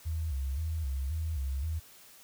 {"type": "tone with vibrato", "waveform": "sine", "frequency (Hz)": 73.42, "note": "D2", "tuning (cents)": 0, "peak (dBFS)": -30, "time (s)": [0.05, 1.8], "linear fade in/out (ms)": 20, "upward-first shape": "square", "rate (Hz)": 1.9, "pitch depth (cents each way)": 150, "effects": ["white hiss -55 dBFS RMS until 2.23 s"]}